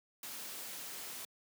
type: noise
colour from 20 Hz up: white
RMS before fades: -45 dBFS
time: 0.23-1.25 s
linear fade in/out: 2 ms
effects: high-pass 150 Hz 12 dB/octave